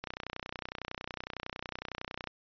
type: click train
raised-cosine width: 0.3 ms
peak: -21 dBFS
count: 70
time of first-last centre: 0.04-2.273 s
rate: 30.9 Hz
effects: resampled to 11025 Hz